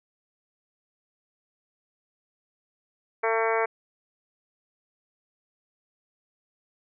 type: harmonic tone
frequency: 225 Hz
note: A3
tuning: 39 cents sharp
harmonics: 2 / 3 / 4 / 5 / 6 / 7 / 8 / 9 / 10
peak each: -26 / -29 / -30 / -32 / -34 / -34 / -37 / -35 / -33 dBFS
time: 3.23-3.66 s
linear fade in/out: 10 ms
effects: none